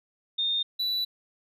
sine / triangle tone pair in turn, 3652 / 3956 Hz, A#7 / B7, -36 / +2 cents, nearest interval minor second, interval 138 cents, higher second, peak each -24 dBFS, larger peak neither, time 0.38-0.63 / 0.79-1.05 s, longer second, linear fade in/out 10 ms, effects none

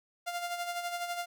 sawtooth tone with tremolo, 698.5 Hz, F5, in tune, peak -28 dBFS, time 0.26-1.26 s, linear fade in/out 20 ms, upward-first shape sine, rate 12 Hz, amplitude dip 55%, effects none

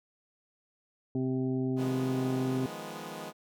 harmonic tone, 130 Hz, C3, 11 cents flat, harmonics 1 / 2 / 3 / 5 / 6, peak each -33 / -30 / -35 / -47 / -51 dBFS, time 1.15-2.66 s, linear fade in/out 2 ms
10% pulse chord, F half-diminished seventh, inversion third, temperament equal with one note detuned, 156.28 / 174.61 / 207.7 / 246.9 Hz, Eb3 / F3 / Ab3 / Cb4, +8 / 0 / 0 / 0 cents, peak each -37 / -37 / -35 / -37 dBFS, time 1.76-3.33 s, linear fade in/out 50 ms
effects none

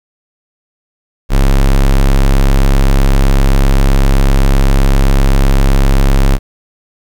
square tone, 33.88 Hz, C#1, 39 cents flat, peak -6 dBFS, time 1.29-6.39 s, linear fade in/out 50 ms, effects 7-bit

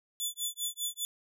15% pulse tone with tremolo, 3472 Hz, A7, 24 cents flat, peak -23 dBFS, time 0.2-1.05 s, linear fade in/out 0 ms, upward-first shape sine, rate 5 Hz, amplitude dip 100%, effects none

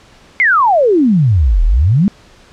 sine exponential two-way sweep, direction down then up, 2201 to 36.71 to 219.3 Hz, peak -7 dBFS, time 0.4-2.08 s, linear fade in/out 0 ms, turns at 1.64 s, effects pink hiss -44 dBFS RMS until 2.52 s + low-pass 6000 Hz 12 dB/octave

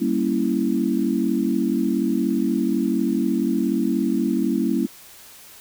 sine chord, G diminished seventh, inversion none, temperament equal, 196 / 233.1 / 277.2 / 329.6 Hz, G3 / Bb3 / Db4 / Fb4, 0 / 0 / 0 / 0 cents, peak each -25 / -23 / -24 / -24 dBFS, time 0-4.87 s, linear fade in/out 20 ms, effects white hiss -45 dBFS RMS until 5.6 s

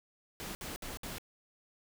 pink noise bursts, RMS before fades -42 dBFS, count 4, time 0.4-1.183 s, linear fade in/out 0 ms, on 150 ms, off 61 ms, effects none

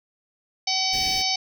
harmonic tone, 759 Hz, F#5, 44 cents sharp, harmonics 1 / 3 / 4 / 5 / 6 / 7 / 8, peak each -29 / -30 / -33 / -31 / -27 / -26 / -32 dBFS, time 0.67-1.36 s, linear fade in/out 5 ms
pink band-stop noise, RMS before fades -36 dBFS, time 0.92-1.23 s, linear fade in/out 20 ms, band 510 to 1700 Hz, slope 96 dB/octave
effects none

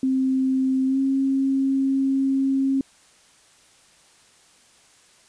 sine tone with pitch glide, 262.7 to 269.6 Hz, C4 to C#4, +7 to -48 cents, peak -18 dBFS, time 0.03-2.81 s, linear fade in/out 2 ms, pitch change +45 cents, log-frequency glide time 0.86-0.99 s, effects white hiss -55 dBFS RMS until 5.28 s + resampled to 22050 Hz

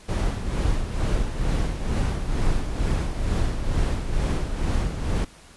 brown noise with tremolo, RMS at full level -21 dBFS, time 0.08-5.25 s, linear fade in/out 10 ms, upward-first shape sine, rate 2.2 Hz, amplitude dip 55%, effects pink hiss -49 dBFS RMS until 5.56 s + resampled to 24000 Hz

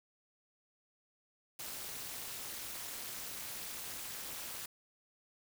white noise with amplitude modulation, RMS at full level -40 dBFS, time 1.59-4.66 s, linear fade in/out 5 ms, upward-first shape sine, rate 256 Hz, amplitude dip 90%, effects none

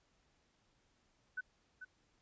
sine tone with echo, 1504 Hz, F#6, 28 cents sharp, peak -37 dBFS, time 1.37-1.41 s, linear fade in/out 10 ms, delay 440 ms, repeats 1, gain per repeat -9 dB, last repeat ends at 1.85 s, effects pink hiss -75 dBFS RMS until 2.21 s + resampled to 16000 Hz

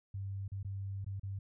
sine tone with dropouts, 98 Hz, G2, in tune, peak -37 dBFS, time 0.14-1.39 s, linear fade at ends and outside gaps 5 ms, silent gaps 0.48-0.518 / 0.63-0.647 / 1.046-1.063 / 1.197-1.232 s, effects none

